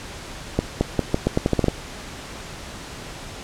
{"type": "accelerating click train", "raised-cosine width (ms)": 2, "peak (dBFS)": -4, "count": 11, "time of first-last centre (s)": [0.59, 1.683], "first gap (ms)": 220, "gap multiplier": 0.83, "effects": ["pink hiss -36 dBFS RMS until 3.43 s", "low-pass 8000 Hz 12 dB/octave"]}